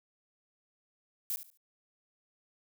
violet noise with echo, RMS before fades -34 dBFS, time 1.3-1.36 s, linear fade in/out 0 ms, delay 71 ms, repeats 3, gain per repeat -12 dB, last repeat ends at 1.573 s, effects none

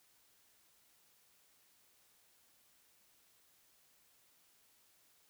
silence, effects white hiss -70 dBFS RMS until 5.29 s

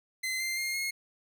sawtooth tone with pitch steps, 2055 / 2089 / 2123 / 2157 Hz, C7 / C7 / C7 / C#7, -32 / -3 / +25 / -48 cents, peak -27 dBFS, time 0.23-0.91 s, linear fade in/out 10 ms, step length 170 ms, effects none

